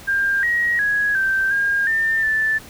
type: tone with pitch steps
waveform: sine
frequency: 1598 / 1895 / 1664 / 1562 / 1617 / 1798 / 1758 Hz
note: G6 / A#6 / G#6 / G6 / G#6 / A6 / A6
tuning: +33 / +28 / +3 / -7 / -47 / +37 / -2 cents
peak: -16 dBFS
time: 0.07-2.59 s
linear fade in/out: 20 ms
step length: 360 ms
effects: pink hiss -41 dBFS RMS until 2.69 s